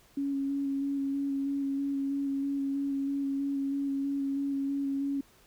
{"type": "tone with vibrato", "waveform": "sine", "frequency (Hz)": 277.2, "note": "C#4", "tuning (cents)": 0, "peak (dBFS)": -28, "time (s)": [0.17, 5.21], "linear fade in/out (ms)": 5, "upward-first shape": "square", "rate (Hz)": 3.1, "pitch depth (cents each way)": 13, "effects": ["pink hiss -61 dBFS RMS until 5.46 s"]}